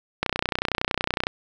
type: click train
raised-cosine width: 0.3 ms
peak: -6 dBFS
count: 33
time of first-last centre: 0.23-1.269 s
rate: 30.8 Hz
effects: none